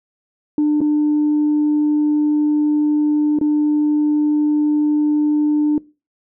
sine tone with dropouts, 299 Hz, D4, 31 cents sharp, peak -11 dBFS, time 0.58-5.78 s, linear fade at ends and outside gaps 2 ms, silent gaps 0.806-0.814 / 3.388-3.412 s, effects noise-tail reverb RT60 0.3 s tail -22 dB re dry + tanh soft clip ceiling -10 dBFS

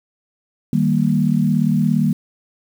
sine chord, Eb major, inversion none, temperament equal, 155.56 / 196 / 233.1 Hz, Eb3 / G3 / Bb3, 0 / 0 / 0 cents, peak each -18 dBFS, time 0.73-2.13 s, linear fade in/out 2 ms, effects 7-bit

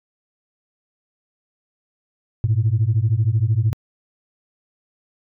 sine beating tone pair, 103.83 / 116.83 Hz, G#2 / A#2, 0 / +4 cents, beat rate 13 Hz, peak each -17 dBFS, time 2.44-3.73 s, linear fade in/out 0 ms, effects tanh soft clip ceiling -10 dBFS

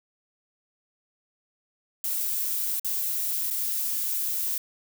violet noise with dropouts, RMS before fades -28 dBFS, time 2.04-4.58 s, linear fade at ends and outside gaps 2 ms, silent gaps 2.797-2.846 / 3.503-3.508 s, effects none

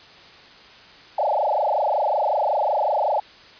sine tone with frequency modulation, 721 Hz, F#5, 45 cents flat, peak -18 dBFS, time 1.18-3.2 s, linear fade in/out 5 ms, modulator 25.4 Hz, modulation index 6.2, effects white hiss -46 dBFS RMS until 3.59 s + resampled to 11025 Hz

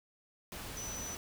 sine tone in noise, 5980 Hz, F#8, 17 cents sharp, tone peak -41 dBFS, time 0.77-1.15 s, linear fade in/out 0 ms, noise pink, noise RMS -44 dBFS, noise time 0.52-1.17 s, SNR 0 dB, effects none

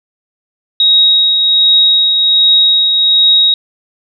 sine tone with tremolo, 3788 Hz, A#7, 27 cents sharp, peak -4 dBFS, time 0.8-3.54 s, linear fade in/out 2 ms, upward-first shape triangle, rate 1.3 Hz, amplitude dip 40%, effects none

